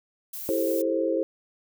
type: noise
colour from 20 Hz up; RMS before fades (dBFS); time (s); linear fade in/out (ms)
violet; -36; 0.33-0.82; 5
type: chord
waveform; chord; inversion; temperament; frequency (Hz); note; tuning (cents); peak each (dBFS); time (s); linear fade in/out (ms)
sine; A minor seventh; second; just; 330 / 396 / 440 / 528; E4 / G4 / A4 / C5; +2 / +18 / 0 / +16; -27 / -31 / -30 / -26; 0.49-1.23; 0
effects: none